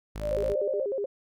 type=tone; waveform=sawtooth; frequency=52.9 Hz; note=G#1; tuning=33 cents sharp; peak=-30 dBFS; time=0.15-0.54 s; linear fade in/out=10 ms
type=tone with tremolo; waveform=sine; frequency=595 Hz; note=D5; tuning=22 cents sharp; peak=-27 dBFS; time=0.2-0.86 s; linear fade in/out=50 ms; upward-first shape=triangle; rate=3.3 Hz; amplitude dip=30%
type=tone with vibrato; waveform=sine; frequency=466.2 Hz; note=A#4; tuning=in tune; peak=-27 dBFS; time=0.31-1.06 s; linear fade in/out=10 ms; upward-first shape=square; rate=8.2 Hz; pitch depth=240 cents each way
effects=none